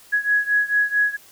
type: beating tone pair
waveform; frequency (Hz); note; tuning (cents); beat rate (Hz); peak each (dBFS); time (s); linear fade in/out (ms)
sine; 1670 / 1674.5; G#6 / G#6; +9 / +14; 4.5; -19 / -21; 0.12-1.17; 20
effects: white hiss -49 dBFS RMS until 1.31 s